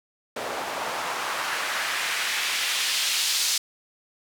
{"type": "noise with band-pass filter sweep", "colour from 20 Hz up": "white", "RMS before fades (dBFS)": -27, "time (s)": [0.36, 3.58], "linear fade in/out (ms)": 5, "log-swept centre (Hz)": [600, 4800], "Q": 1.1, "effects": []}